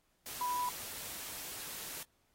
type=tone in noise; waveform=sine; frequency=987.8 Hz; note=B5; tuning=in tune; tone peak=-32 dBFS; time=0.41-0.69 s; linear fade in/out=2 ms; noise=white; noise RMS=-44 dBFS; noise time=0.26-2.03 s; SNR=+9 dB; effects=pink hiss -75 dBFS RMS until 2.34 s + AAC 48 kbps